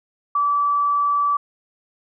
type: tone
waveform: sine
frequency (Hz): 1155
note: D6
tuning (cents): -29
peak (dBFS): -16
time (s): 0.35-1.37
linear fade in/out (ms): 5
effects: none